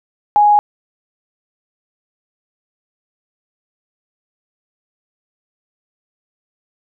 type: tone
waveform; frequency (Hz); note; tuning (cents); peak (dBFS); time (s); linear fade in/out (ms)
sine; 830.6; G#5; 0; -7; 0.36-0.59; 0
effects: none